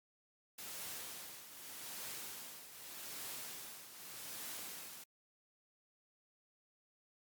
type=noise with tremolo; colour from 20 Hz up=white; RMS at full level=-45 dBFS; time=0.58-5.04 s; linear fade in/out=5 ms; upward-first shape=triangle; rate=0.83 Hz; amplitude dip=70%; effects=high-pass 100 Hz 12 dB/octave + Opus 48 kbps